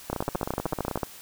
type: two click trains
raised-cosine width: 1 ms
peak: -15 / -12 dBFS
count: 15 / 13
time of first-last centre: 0.1-0.975 / 0.13-1.032 s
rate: 16 / 13.3 Hz
effects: white hiss -46 dBFS RMS until 1.21 s